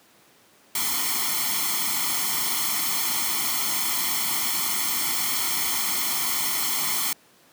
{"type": "noise with comb filter", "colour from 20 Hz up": "white", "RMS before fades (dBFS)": -25, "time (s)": [0.75, 7.13], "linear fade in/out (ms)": 2, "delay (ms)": 0.93, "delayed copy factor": 0.85, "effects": ["pink hiss -56 dBFS RMS until 7.52 s", "high-pass 200 Hz 12 dB/octave"]}